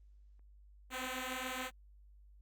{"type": "beating tone pair", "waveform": "5% pulse", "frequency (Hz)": [253.4, 260.5], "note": ["B3", "C4"], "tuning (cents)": [45, -7], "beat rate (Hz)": 7.1, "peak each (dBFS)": -30, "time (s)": [0.9, 1.71], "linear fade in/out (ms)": 50, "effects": ["added 50 Hz sine -57 dBFS peak until 2.41 s", "Opus 24 kbps"]}